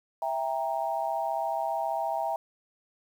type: chord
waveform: sine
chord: E diminished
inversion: none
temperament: equal with one note detuned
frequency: 659.3 / 794 / 932.3 Hz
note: E5 / G5 / Bb5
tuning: 0 / +22 / 0 cents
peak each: -31 / -31 / -33 dBFS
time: 0.22-2.36 s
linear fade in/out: 2 ms
effects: 9-bit